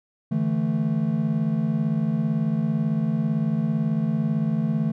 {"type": "chord", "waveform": "triangle", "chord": "D suspended second", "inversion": "none", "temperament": "equal", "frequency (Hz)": [146.83, 164.81, 220], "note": ["D3", "E3", "A3"], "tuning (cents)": [0, 0, 0], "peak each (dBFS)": [-25, -23, -22], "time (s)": [0.31, 4.92], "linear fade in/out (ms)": 10, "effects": []}